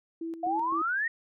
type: tone with tremolo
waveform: sine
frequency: 329.6 Hz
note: E4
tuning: in tune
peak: -32 dBFS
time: 0.21-0.82 s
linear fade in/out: 5 ms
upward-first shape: square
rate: 3.9 Hz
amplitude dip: 60%
type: exponential sweep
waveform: sine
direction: up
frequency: 691 to 1900 Hz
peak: -26 dBFS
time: 0.43-1.08 s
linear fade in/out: 5 ms
effects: none